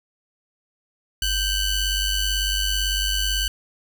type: ring-modulated tone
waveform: sawtooth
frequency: 1509 Hz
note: F#6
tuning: 34 cents sharp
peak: -14 dBFS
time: 1.22-3.48 s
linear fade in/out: 2 ms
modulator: 1460 Hz
effects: none